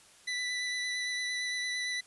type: tone with vibrato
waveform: 25% pulse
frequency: 1983 Hz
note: B6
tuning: 7 cents sharp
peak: -28 dBFS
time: 0.27-2.01 s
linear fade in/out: 10 ms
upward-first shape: sine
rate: 8.8 Hz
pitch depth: 13 cents each way
effects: white hiss -58 dBFS RMS until 2.06 s + resampled to 24000 Hz